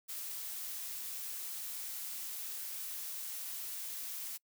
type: noise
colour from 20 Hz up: blue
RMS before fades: -42 dBFS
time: 0.08-4.38 s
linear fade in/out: 20 ms
effects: noise-tail reverb RT60 0.1 s tail -26 dB re dry